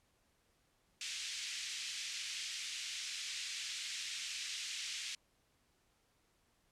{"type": "band-pass noise", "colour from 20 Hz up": "pink", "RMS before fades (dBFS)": -43, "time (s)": [1.01, 5.15], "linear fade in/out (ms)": 2, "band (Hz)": [2300, 7500], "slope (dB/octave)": 24, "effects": ["pink hiss -75 dBFS RMS until 6.71 s", "low-pass 12000 Hz 12 dB/octave"]}